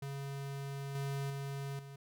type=tone with level steps; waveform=square; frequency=138.8 Hz; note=C#3; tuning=3 cents sharp; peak=-40 / -36 / -39 / -48 dBFS; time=0.02-1.96 s; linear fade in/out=5 ms; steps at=0.95 / 1.3 / 1.79 s; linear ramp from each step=2 ms; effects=none